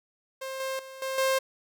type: tone with level steps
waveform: sawtooth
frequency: 530 Hz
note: C5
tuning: 22 cents sharp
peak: -30 / -26 / -38 / -26 / -19 dBFS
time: 0.41-1.39 s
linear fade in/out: 10 ms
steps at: 0.6 / 0.79 / 1.02 / 1.18 s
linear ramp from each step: 2 ms
effects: none